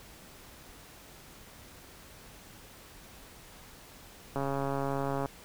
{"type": "click train", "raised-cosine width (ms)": 1, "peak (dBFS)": -19, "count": 125, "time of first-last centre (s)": [4.36, 5.259], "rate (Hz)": 138, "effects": ["pink hiss -52 dBFS RMS until 5.44 s"]}